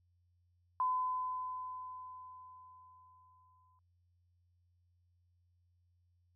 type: tone with exponential decay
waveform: sine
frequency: 1014 Hz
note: B5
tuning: 45 cents sharp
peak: -29 dBFS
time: 0.8-3.79 s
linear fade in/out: 1 ms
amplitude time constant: 650 ms
effects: added 88 Hz sine -70 dBFS peak until 6.35 s